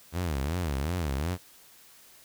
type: tone with vibrato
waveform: sawtooth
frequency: 77.78 Hz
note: D#2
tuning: in tune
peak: -24 dBFS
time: 0.12-1.38 s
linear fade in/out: 50 ms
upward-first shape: sine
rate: 2.7 Hz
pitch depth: 270 cents each way
effects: white hiss -55 dBFS RMS until 2.24 s